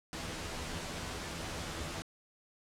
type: noise with comb filter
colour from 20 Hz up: pink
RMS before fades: -40 dBFS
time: 0.13-2.02 s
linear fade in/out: 0 ms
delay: 12 ms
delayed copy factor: +0.6
effects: low-pass 8000 Hz 12 dB/octave